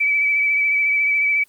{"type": "tone with vibrato", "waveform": "sine", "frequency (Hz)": 2298, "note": "D7", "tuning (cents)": -38, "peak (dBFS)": -15, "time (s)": [0, 1.44], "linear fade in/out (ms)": 10, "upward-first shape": "sine", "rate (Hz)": 14, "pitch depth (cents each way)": 23, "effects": ["white hiss -56 dBFS RMS until 1.48 s", "Opus 48 kbps"]}